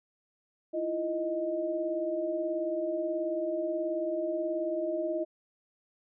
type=tone cluster; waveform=sine; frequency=322.7 / 341.2 / 623 Hz; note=E4 / F4 / D#5; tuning=-37 / -40 / +2 cents; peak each=-39 / -33 / -31 dBFS; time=0.73-5.25 s; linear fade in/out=20 ms; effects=none